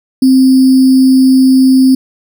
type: tone with sample-and-hold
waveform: sine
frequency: 261.6 Hz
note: C4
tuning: in tune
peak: -3 dBFS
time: 0.22-1.95 s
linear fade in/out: 5 ms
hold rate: 4900 Hz
effects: none